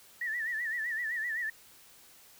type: tone with vibrato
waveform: sine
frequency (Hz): 1844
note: A#6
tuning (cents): -19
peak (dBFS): -31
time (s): 0.21-1.5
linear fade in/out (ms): 5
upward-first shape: sine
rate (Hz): 7.8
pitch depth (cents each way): 110
effects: white hiss -57 dBFS RMS until 2.39 s